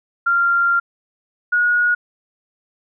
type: tone pair in turn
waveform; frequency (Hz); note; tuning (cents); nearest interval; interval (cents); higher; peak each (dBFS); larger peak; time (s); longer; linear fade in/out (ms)
sine; 1388 / 1448.6; F6 / F#6; -11 / -37; minor second; 74; second; -13; neither; 0.26-0.8 / 1.52-1.95; first; 10
effects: none